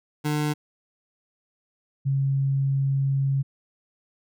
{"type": "tone pair in turn", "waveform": ["25% pulse", "sine"], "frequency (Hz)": [149.9, 136.79], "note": ["D3", "C#3"], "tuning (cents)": [36, -23], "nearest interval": "major second", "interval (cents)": 159, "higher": "first", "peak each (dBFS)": [-19, -20], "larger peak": "first", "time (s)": [[0.24, 0.54], [2.05, 3.43]], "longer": "second", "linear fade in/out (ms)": 20, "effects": []}